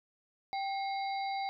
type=harmonic tone with a mistuned harmonic; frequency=784 Hz; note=G5; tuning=in tune; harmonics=1 / 3 / 5 / 6; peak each=-33 / -43 / -47 / -49 dBFS; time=0.53-1.49 s; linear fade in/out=0 ms; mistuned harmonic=3; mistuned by=-150 cents; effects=none